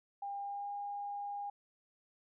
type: tone with pitch glide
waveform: sine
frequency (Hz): 802 to 811.8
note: G5 to G#5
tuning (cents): +39 to -40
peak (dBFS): -38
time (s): 0.22-1.5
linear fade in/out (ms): 5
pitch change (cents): +21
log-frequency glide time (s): 0.4-0.72
effects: none